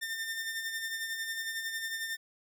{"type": "tone with tremolo", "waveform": "sawtooth", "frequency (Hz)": 1804, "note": "A6", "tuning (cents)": 43, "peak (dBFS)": -29, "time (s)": [0.01, 2.17], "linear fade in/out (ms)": 20, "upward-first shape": "sine", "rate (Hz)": 11, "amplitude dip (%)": 45, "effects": []}